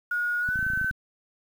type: tone with pitch glide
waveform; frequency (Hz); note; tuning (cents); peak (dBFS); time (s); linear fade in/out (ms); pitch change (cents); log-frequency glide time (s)
sine; 1444 to 1529; F#6 to G6; -43 to -44; -24; 0.11-0.91; 5; +99; 0.4-0.59
type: clicks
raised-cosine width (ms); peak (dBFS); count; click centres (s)
5; -25; 11; 0.489 / 0.558 / 0.591 / 0.628 / 0.666 / 0.702 / 0.735 / 0.775 / 0.814 / 0.845 / 0.911
effects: 8-bit